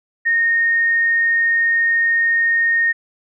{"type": "tone", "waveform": "sine", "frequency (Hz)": 1847, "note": "A#6", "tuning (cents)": -16, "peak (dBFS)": -13, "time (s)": [0.25, 2.93], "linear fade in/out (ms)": 20, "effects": []}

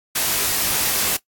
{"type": "noise with comb filter", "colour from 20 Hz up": "white", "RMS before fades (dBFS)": -20, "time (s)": [0.15, 1.17], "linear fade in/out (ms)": 10, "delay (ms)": 20, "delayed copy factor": 0.7, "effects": ["noise-tail reverb RT60 0.1 s tail -19 dB re dry", "AAC 64 kbps"]}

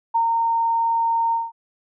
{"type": "tone with ADSR envelope", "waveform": "sine", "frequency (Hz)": 919, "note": "A#5", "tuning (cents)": -25, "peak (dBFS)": -15, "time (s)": [0.14, 1.52], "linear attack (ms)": 15, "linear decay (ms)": 100, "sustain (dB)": -2, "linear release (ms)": 190, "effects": []}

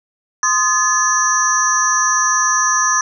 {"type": "tone cluster", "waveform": "sine", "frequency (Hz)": [1038, 1238, 1717, 5760, 6150], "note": ["C6", "D#6", "A6", "F#8", "G8"], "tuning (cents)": [-14, -9, -43, -47, -34], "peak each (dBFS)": -19, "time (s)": [0.43, 3.01], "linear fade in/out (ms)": 2, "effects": []}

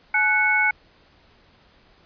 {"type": "tone cluster", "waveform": "sine", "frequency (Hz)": [854, 1485, 2207], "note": ["G#5", "F#6", "C#7"], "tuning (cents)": [48, 6, -8], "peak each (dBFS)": [-25, -21, -19], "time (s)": [0.14, 0.71], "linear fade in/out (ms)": 5, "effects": ["pink hiss -56 dBFS RMS until 2.05 s", "resampled to 11025 Hz"]}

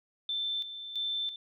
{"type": "tone with tremolo", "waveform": "sine", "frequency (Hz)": 3545, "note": "A7", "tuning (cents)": 12, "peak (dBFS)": -30, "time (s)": [0.29, 1.36], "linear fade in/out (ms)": 2, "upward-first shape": "square", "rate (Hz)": 1.5, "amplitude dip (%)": 65, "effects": []}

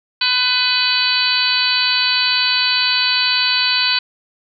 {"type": "harmonic tone with a mistuned harmonic", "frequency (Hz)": 501, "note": "B4", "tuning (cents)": 25, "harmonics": [2, 3, 4, 5, 6, 7, 8, 9], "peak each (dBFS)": [-26, -23, -29, -21, -22, -28, -19, -19], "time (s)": [0.21, 3.99], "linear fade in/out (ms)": 5, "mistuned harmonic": 7, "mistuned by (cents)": -51, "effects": []}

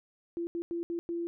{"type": "tone bursts at uneven times", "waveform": "sine", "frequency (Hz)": 340.6, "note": "F4", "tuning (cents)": -43, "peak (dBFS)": -31, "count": 5, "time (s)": [[0.37, 0.47], [0.55, 0.62], [0.71, 0.83], [0.9, 0.99], [1.09, 1.27]], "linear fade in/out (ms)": 0, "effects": []}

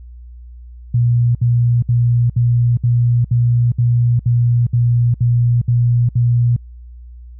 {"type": "tone bursts", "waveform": "sine", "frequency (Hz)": 120, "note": "B2", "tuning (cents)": -49, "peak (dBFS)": -10, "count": 12, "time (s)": [0.94, 6.564], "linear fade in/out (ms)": 5, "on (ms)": 410, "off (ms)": 64, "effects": ["added 60 Hz sine -33 dBFS peak until 7.39 s"]}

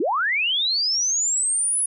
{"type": "linear sweep", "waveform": "sine", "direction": "up", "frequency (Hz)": [268.5, 10440], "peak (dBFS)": -19, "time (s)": [0, 1.86], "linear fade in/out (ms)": 5, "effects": []}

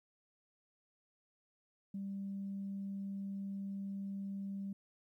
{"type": "tone", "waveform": "sine", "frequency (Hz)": 196.9, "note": "G3", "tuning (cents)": 8, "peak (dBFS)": -38, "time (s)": [1.94, 4.73], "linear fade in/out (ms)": 5, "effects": ["tanh soft clip ceiling -34 dBFS", "13-bit"]}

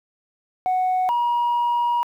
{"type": "tone pair in turn", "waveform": "sine", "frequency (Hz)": [740, 956.1], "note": ["F#5", "A#5"], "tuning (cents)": [0, 44], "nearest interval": "major third", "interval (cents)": 444, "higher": "second", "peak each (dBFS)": -16, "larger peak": "neither", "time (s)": [[0.66, 1.09], [1.09, 2.03]], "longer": "second", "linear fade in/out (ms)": 0, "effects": ["tanh soft clip ceiling -16 dBFS", "9-bit"]}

